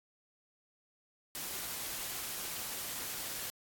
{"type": "noise", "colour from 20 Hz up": "white", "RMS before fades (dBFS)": -40, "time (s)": [1.35, 3.5], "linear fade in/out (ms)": 0, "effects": ["AAC 64 kbps"]}